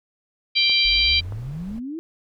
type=harmonic tone; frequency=786 Hz; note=G5; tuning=4 cents sharp; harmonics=3 / 4 / 5 / 6; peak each=-21 / -21 / -21 / -22 dBFS; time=0.55-1.21 s; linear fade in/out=20 ms
type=clicks; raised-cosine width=1 ms; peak=-24 dBFS; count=2; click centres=0.697 / 1.323 s
type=exponential sweep; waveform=sine; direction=up; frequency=43.65 to 339.1 Hz; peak=-28 dBFS; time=0.85-1.99 s; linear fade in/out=0 ms
type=noise; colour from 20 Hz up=brown; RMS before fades=-39 dBFS; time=0.89-1.8 s; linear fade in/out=20 ms
effects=none